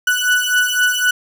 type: beating tone pair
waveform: 35% pulse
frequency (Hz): 1480 / 1483.9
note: F#6 / F#6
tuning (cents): 0 / +5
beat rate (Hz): 3.9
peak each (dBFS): -15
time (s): 0.07-1.11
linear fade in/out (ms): 5
effects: none